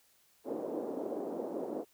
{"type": "band-pass noise", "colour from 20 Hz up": "white", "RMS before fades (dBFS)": -38, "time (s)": [0.44, 1.85], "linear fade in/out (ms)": 50, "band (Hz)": [260, 560], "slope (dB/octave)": 24, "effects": ["white hiss -68 dBFS RMS until 1.93 s"]}